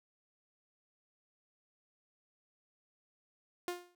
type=tone with exponential decay; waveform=sawtooth; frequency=353.9 Hz; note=F4; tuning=23 cents sharp; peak=-29 dBFS; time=3.68-3.95 s; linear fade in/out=1 ms; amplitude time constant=58 ms; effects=none